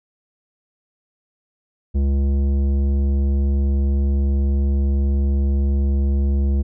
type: tone with tanh clipping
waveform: sine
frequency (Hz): 69.3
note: C#2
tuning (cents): 0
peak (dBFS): -17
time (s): 1.94-6.63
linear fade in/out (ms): 20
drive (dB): 12
effects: none

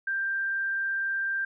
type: tone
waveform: sine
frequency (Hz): 1581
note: G6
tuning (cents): +14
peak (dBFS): -26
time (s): 0.07-1.45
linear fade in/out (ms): 5
effects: none

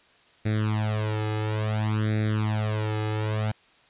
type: tone with flanger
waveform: sawtooth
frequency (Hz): 107.6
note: A2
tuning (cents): -38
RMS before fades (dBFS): -26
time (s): 0.45-3.52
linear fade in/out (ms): 10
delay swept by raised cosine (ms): 0.49 to 2.39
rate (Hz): 0.58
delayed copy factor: +0.9
effects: white hiss -58 dBFS RMS until 3.89 s + resampled to 8000 Hz

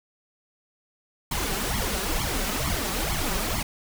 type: noise with flanger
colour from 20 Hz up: pink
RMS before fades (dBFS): -27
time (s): 1.31-3.63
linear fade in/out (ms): 5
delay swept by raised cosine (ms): 0.91 to 5.31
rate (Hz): 2.2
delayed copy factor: +1
effects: none

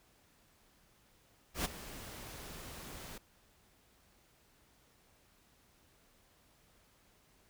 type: noise with ADSR envelope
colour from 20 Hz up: pink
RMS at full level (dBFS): -33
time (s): 1.54-3.18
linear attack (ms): 110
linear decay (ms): 15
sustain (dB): -15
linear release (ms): 4
effects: pink hiss -68 dBFS RMS until 7.49 s

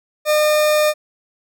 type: tone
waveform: 40% pulse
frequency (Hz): 606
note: D#5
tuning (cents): -46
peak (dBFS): -12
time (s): 0.25-0.94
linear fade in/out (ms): 50
effects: none

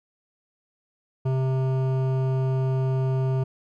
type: tone with hard clipping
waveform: triangle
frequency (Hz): 131.4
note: C3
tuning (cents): +8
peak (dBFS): -23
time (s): 1.25-3.44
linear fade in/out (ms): 10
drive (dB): 17
effects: none

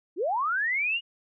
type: linear sweep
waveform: sine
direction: up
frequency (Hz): 295.4 to 2909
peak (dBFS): -24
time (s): 0.16-1.01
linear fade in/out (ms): 50
effects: none

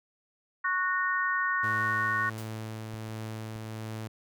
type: harmonic tone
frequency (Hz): 368.7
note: F#4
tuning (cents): -6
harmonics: 3 / 4 / 5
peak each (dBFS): -30 / -30 / -30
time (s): 0.64-2.3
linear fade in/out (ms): 10
type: tone with tremolo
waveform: sawtooth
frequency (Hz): 110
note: A2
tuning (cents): 0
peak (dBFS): -31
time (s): 1.63-4.08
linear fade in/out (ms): 10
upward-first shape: triangle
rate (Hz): 1.4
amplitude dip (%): 25
type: noise with exponential decay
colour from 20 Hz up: white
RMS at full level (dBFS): -44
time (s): 2.38-2.61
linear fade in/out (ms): 0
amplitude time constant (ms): 48
type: clicks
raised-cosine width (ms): 5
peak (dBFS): -34 / -42 / -37 / -44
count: 4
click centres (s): 2.941 / 3.091 / 3.56 / 3.646
effects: none

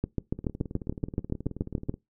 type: two click trains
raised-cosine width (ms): 3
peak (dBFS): -14 / -24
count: 14 / 30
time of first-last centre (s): 0.04-1.894 / 0.39-1.941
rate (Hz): 7.01 / 18.7
effects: noise-tail reverb RT60 0.2 s tail -22 dB re dry

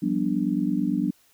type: chord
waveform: sine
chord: G dominant seventh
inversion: third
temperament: just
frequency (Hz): 176.4 / 196 / 245 / 294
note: F3 / G3 / B3 / D4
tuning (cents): +18 / 0 / -14 / +2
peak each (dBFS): -29 / -27 / -27 / -26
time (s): 0.02-1.11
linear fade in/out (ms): 10
effects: white hiss -61 dBFS RMS until 1.33 s

